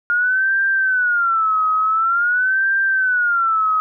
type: tone with vibrato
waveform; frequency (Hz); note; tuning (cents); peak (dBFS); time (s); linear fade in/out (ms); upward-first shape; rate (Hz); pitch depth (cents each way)
sine; 1416; F6; +23; -14; 0.1-3.8; 0; sine; 0.47; 190
effects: none

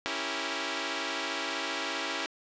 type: chord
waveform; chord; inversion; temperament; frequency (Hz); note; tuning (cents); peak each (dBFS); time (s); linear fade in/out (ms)
5% pulse; C# diminished seventh; none; equal; 277.2 / 329.6 / 392 / 466.2; C#4 / E4 / G4 / Bb4; 0 / 0 / 0 / 0; -25 / -24 / -27 / -27; 0.06-2.26; 0
effects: resampled to 16000 Hz + 9-bit

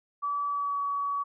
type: tone with pitch glide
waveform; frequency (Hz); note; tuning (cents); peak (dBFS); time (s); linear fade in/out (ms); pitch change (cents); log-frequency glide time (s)
sine; 1150 to 1133.5; D6 to C#6; -37 to +38; -27; 0.22-1.24; 20; -25; 0.47-0.8
effects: none

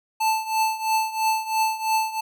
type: tone with tremolo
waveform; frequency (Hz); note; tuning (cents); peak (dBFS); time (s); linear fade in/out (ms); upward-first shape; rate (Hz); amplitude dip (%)
square; 880; A5; 0; -18; 0.2-2.21; 10; triangle; 3; 85
effects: none

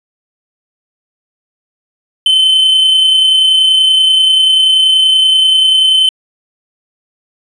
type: tone with amplitude modulation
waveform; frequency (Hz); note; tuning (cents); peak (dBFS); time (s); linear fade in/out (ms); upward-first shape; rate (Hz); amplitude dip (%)
triangle; 3066; G7; -39; -3; 2.26-6.09; 2; sine; 30.4; 30
effects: resampled to 22050 Hz

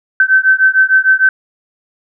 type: beating tone pair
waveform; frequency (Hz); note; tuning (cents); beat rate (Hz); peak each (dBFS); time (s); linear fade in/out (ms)
sine; 1535 / 1541.6; G6 / G6; -37 / -29; 6.6; -10; 0.2-1.29; 2
effects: none

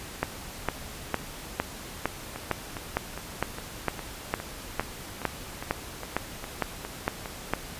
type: two click trains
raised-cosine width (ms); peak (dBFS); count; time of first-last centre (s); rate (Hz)
0.5; -9 / -20; 17 / 13; 0.23-7.536 / 2.36-7.258; 2.19 / 2.45
effects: pink hiss -41 dBFS RMS until 7.79 s + resampled to 32000 Hz

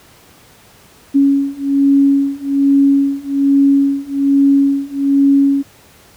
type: beating tone pair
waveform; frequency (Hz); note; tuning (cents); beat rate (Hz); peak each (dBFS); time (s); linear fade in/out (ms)
sine; 277.2 / 278.4; C#4 / C#4; 0 / +8; 1.2; -13 / -12; 1.14-5.63; 20
effects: pink hiss -45 dBFS RMS until 6.16 s + high-pass 60 Hz 12 dB/octave

